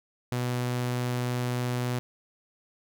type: tone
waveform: sawtooth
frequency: 123.47 Hz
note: B2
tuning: in tune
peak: -23 dBFS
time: 0.32-1.99 s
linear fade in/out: 0 ms
effects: none